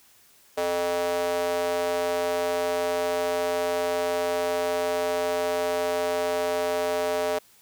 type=tone with high-pass filter; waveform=square; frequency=87.31 Hz; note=F2; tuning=in tune; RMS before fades=-26 dBFS; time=0.57-7.39 s; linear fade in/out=10 ms; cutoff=530 Hz; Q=5.1; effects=white hiss -57 dBFS RMS until 7.61 s